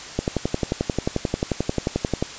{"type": "click train", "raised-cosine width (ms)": 2, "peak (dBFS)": -7, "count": 24, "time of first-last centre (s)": [0.19, 2.225], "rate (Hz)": 11.3, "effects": ["white hiss -36 dBFS RMS until 2.38 s", "resampled to 16000 Hz"]}